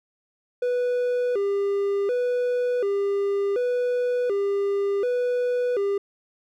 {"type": "tone with vibrato", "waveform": "triangle", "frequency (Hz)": 443.8, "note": "A4", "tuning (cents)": 15, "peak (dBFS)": -19, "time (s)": [0.62, 5.98], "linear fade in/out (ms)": 5, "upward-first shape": "square", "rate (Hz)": 0.68, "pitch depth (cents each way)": 180, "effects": []}